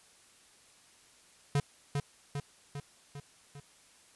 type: tone with echo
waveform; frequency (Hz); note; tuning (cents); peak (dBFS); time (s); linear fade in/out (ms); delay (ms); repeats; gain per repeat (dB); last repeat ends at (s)
square; 142.4; C#3; +47; -26; 1.55-1.6; 2; 400; 5; -4; 3.6
effects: white hiss -61 dBFS RMS until 4.15 s + resampled to 24000 Hz